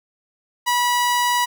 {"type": "tone", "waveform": "sawtooth", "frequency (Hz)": 974, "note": "B5", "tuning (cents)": -24, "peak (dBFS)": -13, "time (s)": [0.66, 1.46], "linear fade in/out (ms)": 20, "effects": []}